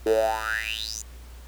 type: tone with high-pass filter sweep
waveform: 10% pulse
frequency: 110 Hz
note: A2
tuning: in tune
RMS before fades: -26 dBFS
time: 0.06-1.02 s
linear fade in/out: 5 ms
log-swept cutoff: 380 to 7000 Hz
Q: 9.5
effects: added 60 Hz sine -41 dBFS peak until 1.47 s + pink hiss -52 dBFS RMS until 1.47 s